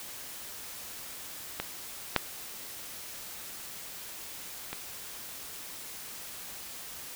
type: clicks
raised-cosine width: 0.3 ms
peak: -15 / -6 / -19 dBFS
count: 3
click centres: 1.6 / 2.163 / 4.73 s
effects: white hiss -43 dBFS RMS until 7.15 s